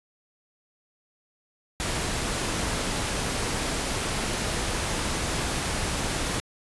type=noise; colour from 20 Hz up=pink; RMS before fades=-28 dBFS; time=1.8-6.4 s; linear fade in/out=0 ms; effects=resampled to 24000 Hz